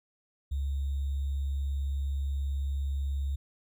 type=tone with sample-and-hold; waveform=sine; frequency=69.3 Hz; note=C#2; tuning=in tune; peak=-28 dBFS; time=0.51-3.36 s; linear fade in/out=10 ms; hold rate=3675 Hz; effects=none